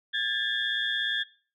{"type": "tone cluster", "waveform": "sine", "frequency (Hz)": [1629, 1746, 3295, 3532], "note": ["G#6", "A6", "G#7", "A7"], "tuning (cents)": [-34, -14, -14, 6], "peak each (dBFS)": -31, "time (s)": [0.13, 1.24], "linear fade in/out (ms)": 20, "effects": ["noise-tail reverb RT60 0.4 s tail -18 dB re dry", "tanh soft clip ceiling -15 dBFS"]}